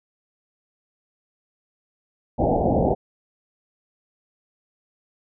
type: low-pass noise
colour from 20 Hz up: white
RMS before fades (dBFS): -20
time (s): 2.38-2.95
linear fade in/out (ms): 20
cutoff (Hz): 820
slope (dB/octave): 96
effects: none